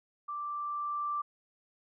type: tone with level ramp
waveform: sine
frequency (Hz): 1174.7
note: D6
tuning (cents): 0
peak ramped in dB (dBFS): -35 to -30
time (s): 0.28-1.22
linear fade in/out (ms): 10
effects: none

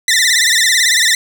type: tone with vibrato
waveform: 15% pulse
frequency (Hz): 1901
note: A#6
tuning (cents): +33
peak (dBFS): -3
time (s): 0.08-1.15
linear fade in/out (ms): 2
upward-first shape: sine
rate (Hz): 18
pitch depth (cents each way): 130
effects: none

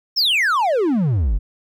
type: exponential sweep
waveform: triangle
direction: down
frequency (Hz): 5590 to 41.2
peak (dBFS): -13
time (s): 0.16-1.39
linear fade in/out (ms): 20
effects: none

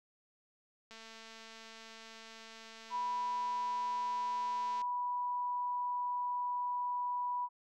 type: click train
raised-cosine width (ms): 0.2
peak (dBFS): -35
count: 876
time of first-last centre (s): 0.91-4.816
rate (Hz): 224
type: tone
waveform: sine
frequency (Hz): 982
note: B5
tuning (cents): -10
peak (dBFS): -33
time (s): 2.9-7.49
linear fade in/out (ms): 50
effects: none

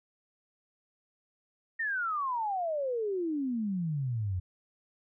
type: exponential sweep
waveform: sine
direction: down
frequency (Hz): 1864.7 to 87.31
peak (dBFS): -29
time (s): 1.79-4.4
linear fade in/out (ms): 10
effects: none

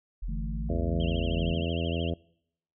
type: linear two-way sweep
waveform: sine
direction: up then down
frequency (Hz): 41.2 to 61.4 to 45.26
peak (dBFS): -30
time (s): 0.22-1.53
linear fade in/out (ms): 10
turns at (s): 0.87
type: chord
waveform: sine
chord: D suspended second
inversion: none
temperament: just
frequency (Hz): 146.83 / 165.19 / 220.2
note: D3 / E3 / A3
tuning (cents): 0 / +4 / +2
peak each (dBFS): -39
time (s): 0.28-1.64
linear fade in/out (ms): 10
type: harmonic tone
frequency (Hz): 83.7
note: E2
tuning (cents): +27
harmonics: 1 / 2 / 3 / 4 / 5 / 6 / 7 / 8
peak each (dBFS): -31 / -34 / -36 / -37 / -38 / -39 / -39 / -40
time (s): 0.69-2.14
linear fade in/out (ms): 5
type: tone with vibrato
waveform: sine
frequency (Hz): 2960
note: F#7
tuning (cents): 0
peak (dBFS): -38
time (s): 1-2.1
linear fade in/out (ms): 2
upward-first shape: sine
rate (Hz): 13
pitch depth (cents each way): 160
effects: noise-tail reverb RT60 0.7 s tail -24 dB re dry

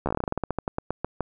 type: slowing click train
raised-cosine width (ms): 1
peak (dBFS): -12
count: 20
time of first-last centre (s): 0.06-1.207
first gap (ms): 13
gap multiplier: 1.15
effects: none

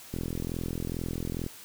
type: click train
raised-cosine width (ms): 3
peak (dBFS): -20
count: 57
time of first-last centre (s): 0.14-1.464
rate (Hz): 42.3
effects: white hiss -48 dBFS RMS until 1.64 s

